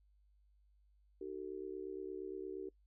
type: tone with amplitude modulation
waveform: sine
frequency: 380.7 Hz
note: F#4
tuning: 49 cents sharp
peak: -37 dBFS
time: 1.21-2.69 s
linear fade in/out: 5 ms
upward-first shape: sine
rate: 68.6 Hz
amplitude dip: 100%
effects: noise-tail reverb RT60 0.1 s tail -22 dB re dry + added 50 Hz sine -67 dBFS peak until 2.86 s